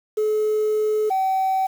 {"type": "tone pair in turn", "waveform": "sine", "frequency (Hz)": [428.5, 763.5], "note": ["A4", "G5"], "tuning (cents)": [-46, -46], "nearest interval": "minor seventh", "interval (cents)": 1000, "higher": "second", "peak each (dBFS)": [-16, -16], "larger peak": "neither", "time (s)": [[0.17, 1.1], [1.1, 1.67]], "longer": "first", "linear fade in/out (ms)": 10, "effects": ["tanh soft clip ceiling -16 dBFS", "7-bit"]}